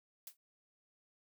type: noise with exponential decay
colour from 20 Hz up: blue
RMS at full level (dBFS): -44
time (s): 0.27-0.37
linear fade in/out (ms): 2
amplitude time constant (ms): 20
effects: none